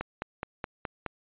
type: click train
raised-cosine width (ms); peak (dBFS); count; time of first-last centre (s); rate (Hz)
0.5; -17; 6; 0.01-1.063; 4.75
effects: resampled to 8000 Hz